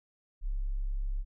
sine tone, 34 Hz, C#1, 33 cents flat, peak -29 dBFS, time 0.41-1.25 s, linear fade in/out 50 ms, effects none

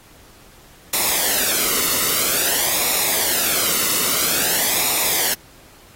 white noise with flanger, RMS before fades -19 dBFS, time 0.93-5.34 s, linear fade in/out 5 ms, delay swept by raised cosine 0.64 to 1.24 ms, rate 0.5 Hz, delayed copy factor -0.6, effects pink hiss -48 dBFS RMS until 5.95 s + AAC 48 kbps

